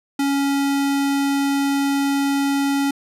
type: tone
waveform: square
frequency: 278.8 Hz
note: C#4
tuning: 10 cents sharp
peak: -18 dBFS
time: 0.19-2.91 s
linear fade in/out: 5 ms
effects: resampled to 32000 Hz